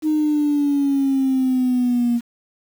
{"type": "exponential sweep", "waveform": "sine", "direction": "down", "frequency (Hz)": [311.1, 235.5], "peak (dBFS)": -14, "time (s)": [0.02, 2.21], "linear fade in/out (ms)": 50, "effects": ["tanh soft clip ceiling -12 dBFS", "7-bit"]}